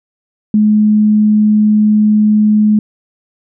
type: tone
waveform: sine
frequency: 212.2 Hz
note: G#3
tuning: 38 cents sharp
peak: -6 dBFS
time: 0.54-2.79 s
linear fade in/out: 2 ms
effects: none